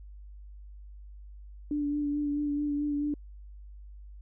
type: tone with vibrato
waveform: sine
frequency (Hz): 291.7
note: D4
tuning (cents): -12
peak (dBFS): -27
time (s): 1.71-3.14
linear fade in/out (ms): 2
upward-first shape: sine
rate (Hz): 4.6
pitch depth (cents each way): 22
effects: added 50 Hz sine -44 dBFS peak until 4.21 s